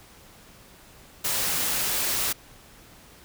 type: noise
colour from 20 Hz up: white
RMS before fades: -26 dBFS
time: 1.24-2.33 s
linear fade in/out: 10 ms
effects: pink hiss -51 dBFS RMS until 3.24 s